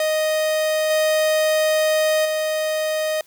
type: tone with level steps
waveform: 45% pulse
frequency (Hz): 622.3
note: D#5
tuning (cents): 0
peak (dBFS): -18 / -16 / -20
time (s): 0-3.21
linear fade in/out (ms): 2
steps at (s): 0.9 / 2.25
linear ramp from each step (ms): 5
effects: white hiss -54 dBFS RMS until 3.26 s